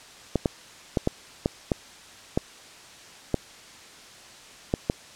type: clicks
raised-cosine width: 2 ms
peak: -8 dBFS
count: 10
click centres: 0.357 / 0.458 / 0.972 / 1.074 / 1.459 / 1.718 / 2.375 / 3.343 / 4.739 / 4.899 s
effects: white hiss -47 dBFS RMS until 5.15 s + low-pass 7000 Hz 12 dB/octave